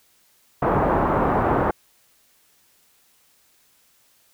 white low-pass noise, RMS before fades -20 dBFS, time 0.62-1.71 s, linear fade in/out 5 ms, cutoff 1100 Hz, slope 24 dB/octave, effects white hiss -60 dBFS RMS until 4.33 s

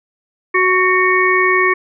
harmonic tone with a mistuned harmonic, 370.6 Hz, F#4, 3 cents sharp, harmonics 1 / 3 / 5 / 6, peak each -16 / -16 / -16 / -16 dBFS, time 0.54-1.74 s, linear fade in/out 10 ms, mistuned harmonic 5, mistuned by -18 cents, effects none

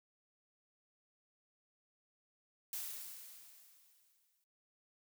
blue noise with exponential decay, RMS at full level -41 dBFS, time 2.73-4.44 s, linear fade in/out 1 ms, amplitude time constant 370 ms, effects noise-tail reverb RT60 0.2 s tail -22 dB re dry

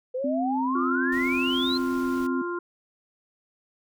sine exponential sweep, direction up, 493.9 to 4232 Hz, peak -26 dBFS, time 0.14-1.78 s, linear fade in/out 10 ms
sine tone, 261.6 Hz, C4, in tune, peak -25 dBFS, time 0.24-2.42 s, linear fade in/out 5 ms
harmonic tone, 349.2 Hz, F4, in tune, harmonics 1 / 3 / 4, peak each -29 / -34 / -35 dBFS, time 0.75-2.59 s, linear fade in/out 5 ms
pink noise, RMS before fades -45 dBFS, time 1.12-2.27 s, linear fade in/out 5 ms
effects none

